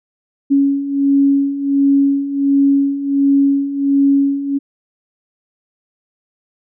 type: beating tone pair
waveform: sine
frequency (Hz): 277.2 / 278.6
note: C#4 / C#4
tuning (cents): 0 / +9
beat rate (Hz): 1.4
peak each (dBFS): -17 / -12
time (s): 0.5-4.59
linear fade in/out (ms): 20
effects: none